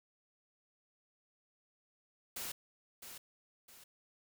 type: noise with echo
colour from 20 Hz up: white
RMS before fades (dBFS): -42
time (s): 2.36-2.52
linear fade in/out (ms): 5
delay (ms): 660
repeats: 2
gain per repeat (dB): -8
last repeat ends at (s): 3.84
effects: none